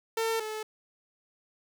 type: tone pair in turn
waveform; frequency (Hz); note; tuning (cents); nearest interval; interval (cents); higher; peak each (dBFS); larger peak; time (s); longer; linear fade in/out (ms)
sawtooth; 451 / 432.7; A4 / A4; +43 / -29; minor second; 72; first; -23 / -30; first; 0.17-0.4 / 0.4-0.63; neither; 5
effects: none